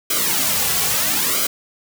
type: noise with flanger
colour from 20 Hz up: white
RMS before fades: -19 dBFS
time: 0.1-1.47 s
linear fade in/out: 5 ms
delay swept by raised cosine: 1.1 to 3.3 ms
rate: 0.76 Hz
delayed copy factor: -0.95
effects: none